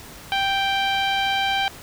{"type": "tone with low-pass filter", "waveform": "sawtooth", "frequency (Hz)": 784, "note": "G5", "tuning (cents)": 0, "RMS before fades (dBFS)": -22, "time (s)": [0.32, 1.68], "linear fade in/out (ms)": 0, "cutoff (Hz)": 3300, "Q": 2.7, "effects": ["pink hiss -41 dBFS RMS until 1.82 s"]}